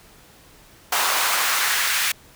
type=noise with high-pass filter sweep; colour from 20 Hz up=pink; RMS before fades=-21 dBFS; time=0.92-2.12 s; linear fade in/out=5 ms; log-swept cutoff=870 to 1800 Hz; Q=1.4; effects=pink hiss -50 dBFS RMS until 2.35 s